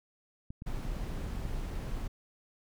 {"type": "clicks", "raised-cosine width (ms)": 5, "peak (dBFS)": -29, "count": 8, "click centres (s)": [0.505, 0.621, 0.746, 0.851, 0.967, 1.266, 1.353, 1.453]}
{"type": "noise", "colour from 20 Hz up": "brown", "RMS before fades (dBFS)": -36, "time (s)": [0.66, 2.08], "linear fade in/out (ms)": 10}
{"effects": []}